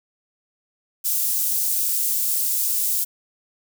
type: high-pass noise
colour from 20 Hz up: white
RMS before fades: -22 dBFS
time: 1.04-3.05 s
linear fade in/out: 20 ms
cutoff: 8100 Hz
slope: 12 dB/octave
effects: none